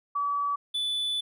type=tone pair in turn; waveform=sine / triangle; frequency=1145 / 3480 Hz; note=D6 / A7; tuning=-44 / -20 cents; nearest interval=octave + perfect fifth; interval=1924 cents; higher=second; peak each=-25 dBFS; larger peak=neither; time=0.15-0.56 / 0.74-1.21 s; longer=second; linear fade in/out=10 ms; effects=none